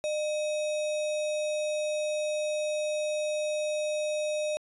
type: tone with sample-and-hold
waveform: sine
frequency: 606 Hz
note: D#5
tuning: 46 cents flat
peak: -27 dBFS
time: 0.04-4.57 s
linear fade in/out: 0 ms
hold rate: 3150 Hz
effects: resampled to 24000 Hz